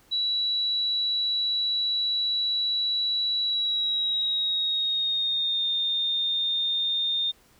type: tone with pitch glide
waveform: sine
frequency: 3925 to 3641 Hz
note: B7 to A#7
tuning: -11 to -41 cents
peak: -23 dBFS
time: 0.11-7.32 s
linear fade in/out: 20 ms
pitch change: -130 cents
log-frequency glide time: 3.4-5.66 s
effects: pink hiss -59 dBFS RMS until 7.59 s